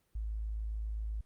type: tone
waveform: sine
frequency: 53.8 Hz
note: A1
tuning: 38 cents flat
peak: -34 dBFS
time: 0.15-1.21 s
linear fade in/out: 5 ms
effects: pink hiss -75 dBFS RMS until 1.25 s + Opus 32 kbps